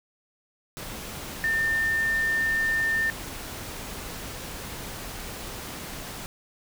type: tone in noise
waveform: sine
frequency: 1800 Hz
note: A6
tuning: 39 cents sharp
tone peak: -22 dBFS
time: 1.44-3.1 s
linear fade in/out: 0 ms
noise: pink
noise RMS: -37 dBFS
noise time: 0.77-6.26 s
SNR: +12 dB
effects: none